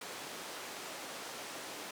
pink band-pass noise, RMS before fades -45 dBFS, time 0.01-1.91 s, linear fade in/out 5 ms, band 340 to 10000 Hz, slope 12 dB/octave, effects none

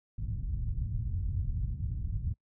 white low-pass noise, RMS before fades -33 dBFS, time 0.18-2.34 s, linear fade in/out 10 ms, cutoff 110 Hz, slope 24 dB/octave, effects noise-tail reverb RT60 0.1 s tail -26 dB re dry

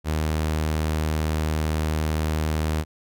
sawtooth tone, 77.78 Hz, D#2, in tune, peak -18 dBFS, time 0.04-2.85 s, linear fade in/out 50 ms, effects none

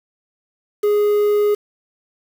triangle tone with quantisation, 415.3 Hz, G#4, in tune, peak -11 dBFS, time 0.83-1.55 s, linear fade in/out 10 ms, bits 6, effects none

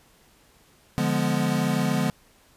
square chord, D diminished seventh, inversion none, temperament equal with one note detuned, 146.83 / 174.61 / 207.7 / 248.4 Hz, D3 / F3 / Ab3 / Cb4, 0 / 0 / 0 / +10 cents, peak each -28 dBFS, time 0.98-2.1 s, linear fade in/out 0 ms, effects pink hiss -58 dBFS RMS until 2.56 s + resampled to 32000 Hz

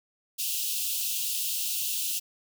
white high-pass noise, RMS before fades -30 dBFS, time 0.38-2.2 s, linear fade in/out 20 ms, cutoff 2600 Hz, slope 96 dB/octave, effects none

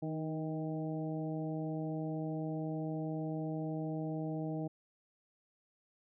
harmonic tone with a mistuned harmonic, 158.1 Hz, D#3, 28 cents sharp, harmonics 1 / 2 / 3 / 4 / 5, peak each -38 / -39 / -46 / -45 / -49 dBFS, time 0.02-4.68 s, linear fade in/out 10 ms, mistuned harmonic 2, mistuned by -25 cents, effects none

